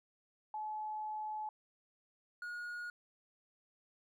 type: tone pair in turn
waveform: sine / triangle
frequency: 857 / 1441.3 Hz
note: A5 / F#6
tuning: -46 / -46 cents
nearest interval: major sixth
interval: 900 cents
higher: second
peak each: -38 / -39 dBFS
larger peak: first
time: 0.54-1.49 / 2.42-2.9 s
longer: first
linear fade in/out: 2 ms
effects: none